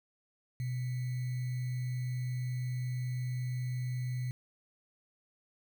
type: tone with sample-and-hold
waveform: sine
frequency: 125.5 Hz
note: B2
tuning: 28 cents sharp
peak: -32 dBFS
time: 0.6-4.31 s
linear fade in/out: 0 ms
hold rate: 2100 Hz
effects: none